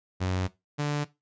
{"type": "tone pair in turn", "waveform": "sawtooth", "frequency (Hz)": [92.5, 146.68], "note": ["F#2", "D3"], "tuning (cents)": [0, -2], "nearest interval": "minor sixth", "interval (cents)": 798, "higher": "second", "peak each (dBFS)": -22, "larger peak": "neither", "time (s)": [[0.2, 0.48], [0.78, 1.05]], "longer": "first", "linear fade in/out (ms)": 20, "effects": ["noise-tail reverb RT60 0.2 s tail -17 dB re dry", "resampled to 16000 Hz"]}